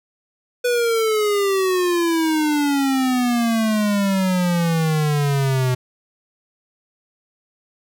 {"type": "exponential sweep", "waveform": "square", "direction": "down", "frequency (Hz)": [493.9, 125.5], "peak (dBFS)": -17, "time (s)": [0.64, 5.75], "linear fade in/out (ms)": 10, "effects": []}